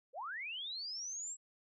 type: linear sweep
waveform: sine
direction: up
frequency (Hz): 456.2 to 7730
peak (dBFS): -40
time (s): 0.13-1.37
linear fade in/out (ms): 50
effects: none